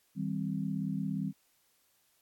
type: chord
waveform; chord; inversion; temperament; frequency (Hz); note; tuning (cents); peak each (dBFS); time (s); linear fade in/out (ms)
sine; C minor; first; equal with one note detuned; 158.74 / 196 / 261.6; Eb3 / G3 / C4; +35 / 0 / 0; -36 / -34 / -38; 0.15-1.33; 50
effects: white hiss -71 dBFS RMS until 2.21 s + AAC 64 kbps